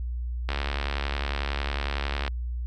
click train, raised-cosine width 0.3 ms, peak -13 dBFS, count 128, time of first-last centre 0.49-2.279 s, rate 71 Hz, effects added 60 Hz sine -28 dBFS peak until 2.66 s

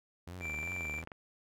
sawtooth tone with vibrato, 82.41 Hz, E2, in tune, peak -39 dBFS, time 0.27-1.05 s, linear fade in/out 5 ms, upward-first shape sine, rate 2.7 Hz, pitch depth 180 cents each way
triangle tone, 2349 Hz, D7, in tune, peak -35 dBFS, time 0.4-1.03 s, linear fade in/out 50 ms
click train, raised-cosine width 0.5 ms, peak -30 dBFS, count 17, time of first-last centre 0.41-1.118 s, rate 22.6 Hz
effects none

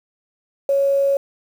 sine tone with quantisation, 554.4 Hz, C#5, in tune, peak -14 dBFS, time 0.69-1.17 s, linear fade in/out 2 ms, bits 7, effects none

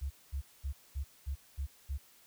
sine tone bursts, 69.3 Hz, C#2, in tune, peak -33 dBFS, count 7, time 0.01-1.981 s, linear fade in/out 20 ms, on 93 ms, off 220 ms, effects white hiss -62 dBFS RMS until 2.26 s

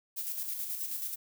violet noise with tremolo, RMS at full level -35 dBFS, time 0.16-1.16 s, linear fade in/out 20 ms, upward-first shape square, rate 9.3 Hz, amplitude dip 40%, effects none

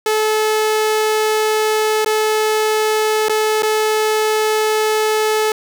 sawtooth tone with dropouts, 432.1 Hz, A4, 31 cents flat, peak -10 dBFS, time 0.06-5.52 s, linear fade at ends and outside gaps 2 ms, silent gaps 2.047-2.06 / 3.285-3.295 / 3.623-3.631 s, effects none

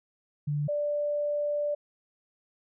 sine tone pair in turn, 146.83 / 587.3 Hz, D3 / D5, 0 / 0 cents, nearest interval 2 octaves, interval 2400 cents, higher second, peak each -26 dBFS, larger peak neither, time 0.47-0.68 / 0.68-1.75 s, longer second, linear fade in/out 10 ms, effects none

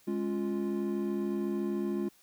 triangle chord, Db major, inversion second, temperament equal with one note detuned, 207.7 / 275.6 / 349.2 Hz, Ab3 / Db4 / F4, 0 / -10 / 0 cents, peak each -31 / -36 / -31 dBFS, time 0.07-2.09 s, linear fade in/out 10 ms, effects white hiss -63 dBFS RMS until 2.22 s

